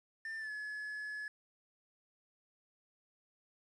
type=tone with pitch glide; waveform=triangle; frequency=1790 to 1705.2 Hz; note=A6 to G#6; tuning=+29 to +45 cents; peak=-38 dBFS; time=0.25-1.28 s; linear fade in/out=2 ms; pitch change=-84 cents; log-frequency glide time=0.38-0.51 s; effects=resampled to 24000 Hz + 11-bit